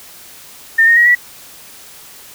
sine tone with pitch steps, 1811 / 1854.4 / 1898.8 / 1944.3 Hz, A6 / A#6 / A#6 / B6, +49 / -10 / +31 / -28 cents, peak -6 dBFS, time 0.78-1.152 s, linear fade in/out 10 ms, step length 93 ms, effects white hiss -38 dBFS RMS until 2.34 s

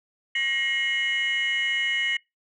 sine tone cluster, 1885 / 2151 / 2933 Hz, A#6 / C7 / F#7, +19 / +47 / -16 cents, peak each -26 / -25 / -27 dBFS, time 0.35-2.17 s, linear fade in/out 5 ms, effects noise-tail reverb RT60 0.2 s tail -24 dB re dry + tanh soft clip ceiling -17 dBFS

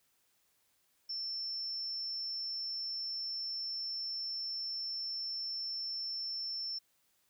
sine tone, 5370 Hz, E8, 31 cents sharp, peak -36 dBFS, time 1.09-6.79 s, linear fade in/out 10 ms, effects white hiss -74 dBFS RMS until 7.29 s

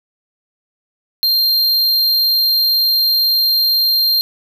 square tone, 4186 Hz, C8, in tune, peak -12 dBFS, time 1.23-4.21 s, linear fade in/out 0 ms, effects none

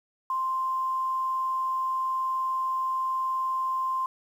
sine tone, 1046.5 Hz, C6, in tune, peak -25 dBFS, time 0.3-4.06 s, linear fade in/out 2 ms, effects 9-bit

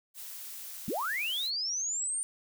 blue noise, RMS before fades -43 dBFS, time 0.14-1.51 s, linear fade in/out 50 ms
sine linear sweep, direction up, 164.81 to 9080 Hz, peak -30 dBFS, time 0.88-2.23 s, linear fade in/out 0 ms
effects none

